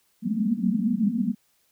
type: band-pass noise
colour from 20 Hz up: white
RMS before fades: -24 dBFS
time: 0.22-1.35 s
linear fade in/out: 50 ms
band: 190 to 240 Hz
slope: 96 dB/octave
effects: white hiss -67 dBFS RMS until 1.71 s